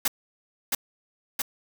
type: noise with echo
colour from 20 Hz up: white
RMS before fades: -23 dBFS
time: 0.05-0.08 s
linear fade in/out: 5 ms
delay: 670 ms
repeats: 2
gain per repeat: -2 dB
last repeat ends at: 1.42 s
effects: none